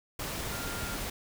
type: tone in noise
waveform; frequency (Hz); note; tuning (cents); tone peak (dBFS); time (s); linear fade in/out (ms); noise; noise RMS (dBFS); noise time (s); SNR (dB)
sine; 1400; F6; +4; -42; 0.52-0.96; 5; pink; -36; 0.19-1.1; -9
effects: none